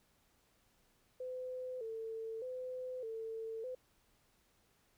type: tone with vibrato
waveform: sine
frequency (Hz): 477.1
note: A#4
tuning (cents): +40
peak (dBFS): -40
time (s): 1.2-3.75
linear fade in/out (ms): 5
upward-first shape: square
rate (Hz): 0.82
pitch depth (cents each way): 110
effects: pink hiss -73 dBFS RMS until 4.97 s